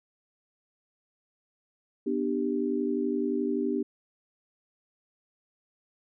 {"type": "chord", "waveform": "sine", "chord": "G major", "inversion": "first", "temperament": "equal with one note detuned", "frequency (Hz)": [246.9, 298.5, 392], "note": ["B3", "D4", "G4"], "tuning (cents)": [0, 28, 0], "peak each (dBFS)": -30, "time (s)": [2.06, 3.83], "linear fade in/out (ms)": 10, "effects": []}